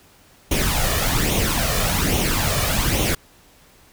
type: noise with flanger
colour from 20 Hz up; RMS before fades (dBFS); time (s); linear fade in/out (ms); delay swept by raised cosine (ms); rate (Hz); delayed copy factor
pink; -20; 0.51-3.15; 5; 0.31 to 1.71; 1.2; +0.6
effects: pink hiss -52 dBFS RMS until 3.92 s